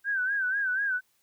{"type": "tone with vibrato", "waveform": "sine", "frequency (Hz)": 1566, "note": "G6", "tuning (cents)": -2, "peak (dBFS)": -25, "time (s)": [0.04, 1.01], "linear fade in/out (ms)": 50, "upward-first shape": "sine", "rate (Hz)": 4.1, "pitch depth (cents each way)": 100, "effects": ["white hiss -70 dBFS RMS until 1.22 s"]}